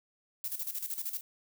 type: noise with tremolo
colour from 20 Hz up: violet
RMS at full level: -35 dBFS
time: 0.44-1.21 s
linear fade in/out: 2 ms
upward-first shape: square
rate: 13 Hz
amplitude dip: 70%
effects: none